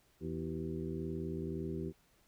harmonic tone with a mistuned harmonic, 81.9 Hz, E2, 11 cents flat, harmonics 1 / 2 / 3 / 4 / 5 / 6, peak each -45 / -41 / -44 / -44 / -42 / -55 dBFS, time 0.2-1.93 s, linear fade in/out 50 ms, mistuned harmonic 5, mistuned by -100 cents, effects pink hiss -70 dBFS RMS until 2.27 s

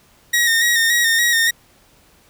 sawtooth tone with vibrato, 1864.7 Hz, A#6, in tune, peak -10 dBFS, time 0.33-1.51 s, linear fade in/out 10 ms, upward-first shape square, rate 3.5 Hz, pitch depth 34 cents each way, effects pink hiss -53 dBFS RMS until 2.29 s

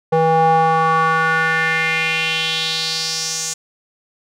square tone with band-pass filter sweep, 161.6 Hz, E3, 34 cents flat, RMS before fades -17 dBFS, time 0.12-3.54 s, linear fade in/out 10 ms, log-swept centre 620 to 6900 Hz, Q 3.5, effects none

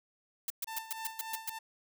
blue noise bursts, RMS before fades -35 dBFS, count 8, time 0.48-1.496 s, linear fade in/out 2 ms, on 22 ms, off 120 ms
sawtooth tone with tremolo, 892 Hz, A5, 23 cents sharp, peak -35 dBFS, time 0.67-1.59 s, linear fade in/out 10 ms, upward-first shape sine, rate 3.5 Hz, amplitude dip 65%
effects none

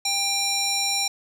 square tone with band-pass filter, 796 Hz, G5, 26 cents sharp, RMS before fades -24 dBFS, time 0.05-1.08 s, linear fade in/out 5 ms, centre 5800 Hz, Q 1.8, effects none

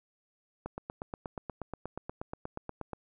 click train, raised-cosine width 1 ms, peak -23 dBFS, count 20, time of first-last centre 0.66-2.933 s, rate 8.36 Hz, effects none

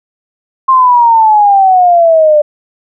sine exponential sweep, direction down, 1064 to 590 Hz, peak -3 dBFS, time 0.68-2.42 s, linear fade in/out 10 ms, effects none

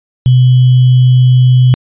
sine tone with sample-and-hold, 126.5 Hz, B2, 42 cents sharp, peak -3 dBFS, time 0.26-1.74 s, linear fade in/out 0 ms, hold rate 3150 Hz, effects resampled to 8000 Hz

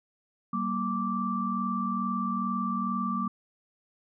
sine tone cluster, 192 / 234.3 / 1170 Hz, G3 / A#3 / D6, -36 / +9 / -7 cents, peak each -32 / -32 / -30 dBFS, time 0.53-3.28 s, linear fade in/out 5 ms, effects none

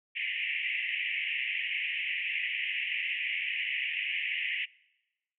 white band-pass noise, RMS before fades -33 dBFS, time 0.15-4.66 s, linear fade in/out 20 ms, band 1900 to 2900 Hz, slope 96 dB/octave, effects noise-tail reverb RT60 1.0 s tail -24 dB re dry

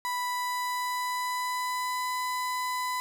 35% pulse tone with pitch glide, 987.8 to 1002.2 Hz, B5 to B5, 0 to +25 cents, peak -27 dBFS, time 0.05-3 s, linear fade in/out 0 ms, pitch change +25 cents, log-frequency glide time 0.27-2.08 s, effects none

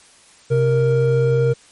triangle tone pair together, 130.81 / 466.6 Hz, C3 / A#4, 0 / +2 cents, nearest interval octave + minor seventh, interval 2202 cents, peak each -14 dBFS, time 0.5-1.54 s, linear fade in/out 20 ms, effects white hiss -49 dBFS RMS until 1.71 s + MP3 48 kbps

